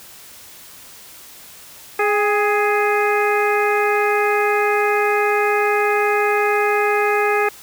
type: harmonic tone with a mistuned harmonic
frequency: 417.1 Hz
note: G#4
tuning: 7 cents sharp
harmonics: 1 / 2 / 3 / 4 / 5 / 6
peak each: -18 / -21 / -23 / -24 / -25 / -26 dBFS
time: 1.99-7.49 s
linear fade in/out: 5 ms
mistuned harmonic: 2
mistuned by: -43 cents
effects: white hiss -41 dBFS RMS until 7.62 s